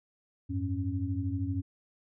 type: tone cluster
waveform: sine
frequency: 90.5 / 103.3 / 275.1 Hz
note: F#2 / G#2 / C#4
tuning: -38 / -9 / -13 cents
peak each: -33 / -34 / -34 dBFS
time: 0.49-1.62 s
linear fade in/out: 20 ms
effects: none